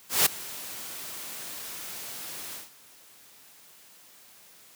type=noise with ADSR envelope; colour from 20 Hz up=white; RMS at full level=-19 dBFS; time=0.09-2.7 s; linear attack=170 ms; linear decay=8 ms; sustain=-20 dB; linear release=150 ms; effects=white hiss -54 dBFS RMS until 4.75 s + high-pass 100 Hz 12 dB/octave